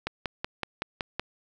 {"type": "click train", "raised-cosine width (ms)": 0.3, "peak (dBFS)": -13, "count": 7, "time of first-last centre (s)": [0.07, 1.196], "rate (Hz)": 5.33, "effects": []}